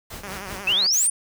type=noise with tremolo; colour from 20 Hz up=pink; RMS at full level=-35 dBFS; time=0.1-0.73 s; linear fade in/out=5 ms; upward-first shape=sine; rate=5.2 Hz; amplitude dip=75%
type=tone with vibrato; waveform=5% pulse; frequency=194.5 Hz; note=G3; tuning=13 cents flat; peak=-22 dBFS; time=0.23-0.87 s; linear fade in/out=5 ms; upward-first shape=sine; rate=11 Hz; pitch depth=96 cents each way
type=exponential sweep; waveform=sine; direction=up; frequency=2546 to 9680 Hz; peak=-17 dBFS; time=0.67-1.1 s; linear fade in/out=5 ms
type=noise; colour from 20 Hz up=blue; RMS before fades=-30 dBFS; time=0.92-1.08 s; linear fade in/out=20 ms
effects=none